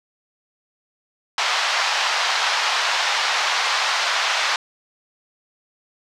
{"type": "band-pass noise", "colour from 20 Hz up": "pink", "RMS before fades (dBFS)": -21, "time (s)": [1.38, 4.56], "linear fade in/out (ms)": 2, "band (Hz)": [790, 5500], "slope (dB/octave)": 24, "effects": []}